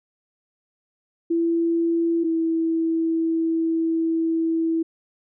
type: tone pair in turn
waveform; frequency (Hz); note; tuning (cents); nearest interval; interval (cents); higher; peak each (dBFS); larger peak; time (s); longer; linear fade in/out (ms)
sine; 334.7 / 327.1; E4 / E4; +26 / -13; unison; 39; first; -18 / -19; first; 1.3-2.24 / 2.24-4.83; second; 10
effects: none